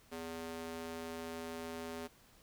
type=tone with high-pass filter; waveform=square; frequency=82.41 Hz; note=E2; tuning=in tune; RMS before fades=-44 dBFS; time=0.11-2.08 s; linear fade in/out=20 ms; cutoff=320 Hz; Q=1.3; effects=pink hiss -64 dBFS RMS until 2.42 s